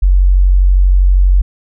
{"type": "tone", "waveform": "sine", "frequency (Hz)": 46.25, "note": "F#1", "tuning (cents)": 0, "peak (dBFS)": -5, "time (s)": [0.02, 1.42], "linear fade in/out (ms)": 10, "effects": []}